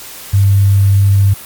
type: tone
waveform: sine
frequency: 98.8 Hz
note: G2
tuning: 14 cents sharp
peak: -6 dBFS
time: 0.33-1.34 s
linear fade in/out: 10 ms
effects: white hiss -31 dBFS RMS until 1.45 s + Opus 48 kbps